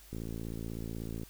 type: click train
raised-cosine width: 3 ms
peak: -27 dBFS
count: 63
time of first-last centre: 0.13-1.233 s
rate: 56.2 Hz
effects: added 50 Hz sine -56 dBFS peak until 1.29 s + white hiss -57 dBFS RMS until 1.29 s